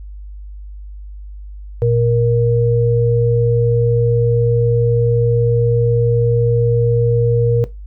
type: tone pair together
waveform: sine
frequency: 118 / 470.8 Hz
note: A#2 / A#4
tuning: +22 / +17 cents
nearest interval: 2 octaves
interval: 2395 cents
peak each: -14 dBFS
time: 1.82-7.64 s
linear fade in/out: 0 ms
effects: noise-tail reverb RT60 0.2 s tail -17 dB re dry + added 50 Hz sine -29 dBFS peak until 7.86 s